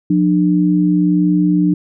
sine tone pair together, 178.2 / 299.7 Hz, F3 / D4, +35 / +35 cents, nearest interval major sixth, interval 900 cents, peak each -13 dBFS, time 0.1-1.74 s, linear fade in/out 5 ms, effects none

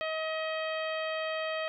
harmonic tone, 634 Hz, D#5, 32 cents sharp, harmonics 1 / 2 / 3 / 4 / 5 / 6 / 7, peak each -33 / -39 / -39 / -41 / -42 / -52 / -53 dBFS, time 0.01-1.68 s, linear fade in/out 0 ms, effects none

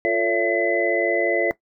sine tone cluster, 348.9 / 446.9 / 564 / 668 / 2017 Hz, F4 / A4 / C#5 / E5 / B6, -2 / +27 / +30 / +23 / +36 cents, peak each -24 dBFS, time 0.05-1.51 s, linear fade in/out 0 ms, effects noise-tail reverb RT60 0.1 s tail -17 dB re dry

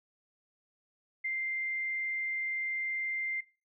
sine tone, 2093 Hz, C7, in tune, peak -31 dBFS, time 1.24-3.41 s, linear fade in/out 10 ms, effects noise-tail reverb RT60 0.3 s tail -19 dB re dry

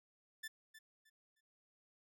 sawtooth tone with echo, 1760 Hz, A6, in tune, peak -40 dBFS, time 0.43-0.48 s, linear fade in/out 10 ms, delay 310 ms, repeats 3, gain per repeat -12 dB, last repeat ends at 1.41 s, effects none

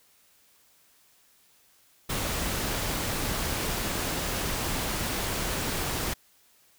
pink noise, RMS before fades -30 dBFS, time 2.09-6.14 s, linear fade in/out 10 ms, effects white hiss -62 dBFS RMS until 6.78 s

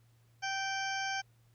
harmonic tone, 779 Hz, G5, 11 cents flat, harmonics 1 / 2 / 3 / 4 / 6 / 7 / 8, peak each -37 / -37 / -42 / -44 / -48 / -45 / -46 dBFS, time 0.42-1.22 s, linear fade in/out 20 ms, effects added 116 Hz sine -63 dBFS peak until 1.54 s + pink hiss -73 dBFS RMS until 1.54 s

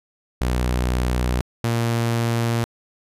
sawtooth tone pair in turn, 61.74 / 116.55 Hz, B1 / A#2, 0 / 0 cents, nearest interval major seventh, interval 1100 cents, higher second, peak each -15 dBFS, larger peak neither, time 0.41-1.41 / 1.64-2.64 s, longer neither, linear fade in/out 0 ms, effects resampled to 32000 Hz

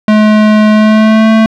square tone with pitch glide, 213.7 to 221.2 Hz, G#3 to A3, +50 to +9 cents, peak -4 dBFS, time 0.08-1.46 s, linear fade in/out 2 ms, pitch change +59 cents, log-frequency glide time 0.72-1.31 s, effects low-pass 3000 Hz 12 dB/octave + 7-bit

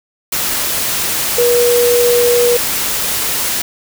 sine tone in noise, 481.9 Hz, B4, 43 cents flat, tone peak -9 dBFS, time 1.38-2.57 s, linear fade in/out 5 ms, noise white, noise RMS -17 dBFS, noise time 0.32-3.62 s, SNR +5 dB, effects none

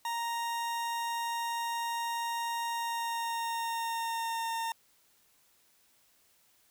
40% pulse tone with pitch glide, 932.3 to 913.1 Hz, A#5 to A#5, 0 to -36 cents, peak -31 dBFS, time 0.05-4.72 s, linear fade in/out 2 ms, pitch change -36 cents, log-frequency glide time 2.7-4.54 s, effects white hiss -67 dBFS RMS until 6.7 s

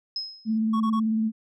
sine tone with exponential decay, 5130 Hz, E8, 48 cents flat, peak -25 dBFS, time 0.16-0.58 s, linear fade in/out 2 ms, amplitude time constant 90 ms
sine tone with vibrato, 220.4 Hz, A3, 3 cents sharp, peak -21 dBFS, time 0.45-1.32 s, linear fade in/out 50 ms, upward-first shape square, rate 18 Hz, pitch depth 19 cents each way
triangle tone bursts, 1108.7 Hz, C#6, in tune, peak -25 dBFS, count 3, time 0.73-1 s, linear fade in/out 10 ms, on 74 ms, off 24 ms
effects none

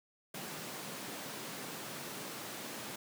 pink high-pass noise, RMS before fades -44 dBFS, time 0.34-2.96 s, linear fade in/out 5 ms, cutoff 150 Hz, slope 24 dB/octave, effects none

